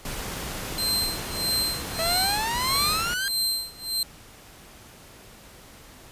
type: noise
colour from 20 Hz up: pink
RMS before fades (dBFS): -33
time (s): 0.05-3.14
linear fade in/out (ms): 2
type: tone with tremolo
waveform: sawtooth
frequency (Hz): 4131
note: C8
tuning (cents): -23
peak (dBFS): -19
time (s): 0.78-4.03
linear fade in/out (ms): 2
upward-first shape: sine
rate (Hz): 1.6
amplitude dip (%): 95
type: exponential sweep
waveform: sawtooth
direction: up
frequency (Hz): 644 to 1617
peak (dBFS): -22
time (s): 1.99-3.28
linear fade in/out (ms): 0
effects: pink hiss -48 dBFS RMS until 6.11 s + resampled to 32000 Hz